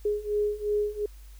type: beating tone pair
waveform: sine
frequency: 415.3 / 418.1 Hz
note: G#4 / G#4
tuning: 0 / +12 cents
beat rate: 2.8 Hz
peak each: -29 / -27 dBFS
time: 0.05-1.06 s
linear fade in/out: 5 ms
effects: added 50 Hz sine -44 dBFS peak until 1.39 s + white hiss -59 dBFS RMS until 1.39 s